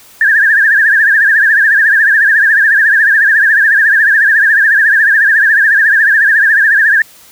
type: tone with vibrato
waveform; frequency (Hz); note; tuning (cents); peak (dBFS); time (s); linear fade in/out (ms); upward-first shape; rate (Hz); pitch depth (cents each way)
sine; 1695; G#6; +35; -5; 0.21-7.02; 2; triangle; 14; 150
effects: white hiss -40 dBFS RMS until 7.31 s